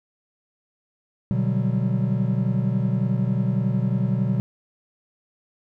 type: chord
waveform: triangle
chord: G major seventh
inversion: first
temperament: equal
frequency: 123.47 / 146.83 / 185 / 196 Hz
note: B2 / D3 / F#3 / G3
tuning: 0 / 0 / 0 / 0 cents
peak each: -21 / -26 / -23 / -25 dBFS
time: 1.31-4.4 s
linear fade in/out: 0 ms
effects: none